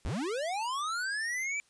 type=linear sweep; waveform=square; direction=up; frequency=39.3 to 2349 Hz; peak=-32 dBFS; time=0.05-1.6 s; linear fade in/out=0 ms; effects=white hiss -67 dBFS RMS until 1.69 s + resampled to 22050 Hz